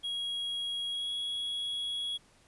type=tone with pitch glide; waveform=triangle; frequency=3300 to 3336 Hz; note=G#7 to G#7; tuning=-12 to +7 cents; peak=-31 dBFS; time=0.03-2.18 s; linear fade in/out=20 ms; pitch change=+19 cents; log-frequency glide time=0.91-1.11 s; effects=pink hiss -63 dBFS RMS until 2.47 s + resampled to 24000 Hz